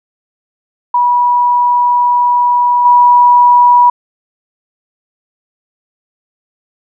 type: tone with level steps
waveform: sine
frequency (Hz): 973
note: B5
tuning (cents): -26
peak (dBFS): -7 / -3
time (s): 0.94-3.9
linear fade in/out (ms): 5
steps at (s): 2.85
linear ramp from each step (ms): 5
effects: none